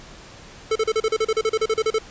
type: tone bursts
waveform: square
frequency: 440 Hz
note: A4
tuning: in tune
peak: -18 dBFS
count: 16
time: 0.71-1.986 s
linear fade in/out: 5 ms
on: 46 ms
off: 36 ms
effects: pink hiss -43 dBFS RMS until 2.1 s + resampled to 16000 Hz